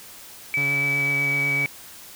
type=tone with pitch glide; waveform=sine; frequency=2300 to 2279 Hz; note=D7 to C#7; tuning=-37 to +47 cents; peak=-20 dBFS; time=0.54-1.66 s; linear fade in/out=0 ms; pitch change=-16 cents; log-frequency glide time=0.78-1.37 s
type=tone with vibrato; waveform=sawtooth; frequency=141.4 Hz; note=C#3; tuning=35 cents sharp; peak=-25 dBFS; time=0.57-1.66 s; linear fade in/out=5 ms; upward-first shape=triangle; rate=8 Hz; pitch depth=24 cents each way
effects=white hiss -43 dBFS RMS until 2.15 s